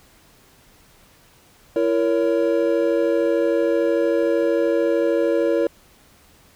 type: chord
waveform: triangle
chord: A# diminished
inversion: second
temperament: just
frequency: 335.6 / 466.2 / 559.4 Hz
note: E4 / A#4 / C#5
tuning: +31 / 0 / +16 cents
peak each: -19 dBFS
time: 1.76-5.67 s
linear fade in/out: 2 ms
effects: pink hiss -53 dBFS RMS until 6.55 s